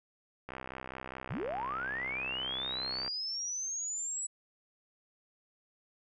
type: click train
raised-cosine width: 0.5 ms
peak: -26 dBFS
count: 169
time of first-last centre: 0.49-3.079 s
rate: 64.9 Hz
type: linear sweep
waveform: sine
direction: up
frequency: 77.78 to 7902 Hz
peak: -34 dBFS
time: 1.3-4.27 s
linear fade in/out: 10 ms
effects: none